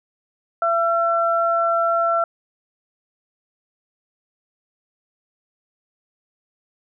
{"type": "tone pair together", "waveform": "sine", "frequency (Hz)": [674.5, 1349], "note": ["E5", "E6"], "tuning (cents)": [40, 40], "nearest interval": "octave", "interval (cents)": 1200, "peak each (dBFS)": -19, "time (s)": [0.62, 2.24], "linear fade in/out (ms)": 2, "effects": []}